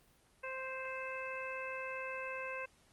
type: harmonic tone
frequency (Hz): 523.3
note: C5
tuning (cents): 0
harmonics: 1 / 2 / 3 / 4 / 5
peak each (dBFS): -44 / -46 / -46 / -49 / -45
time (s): 0.43-2.66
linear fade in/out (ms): 10
effects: pink hiss -68 dBFS RMS until 2.92 s + Opus 24 kbps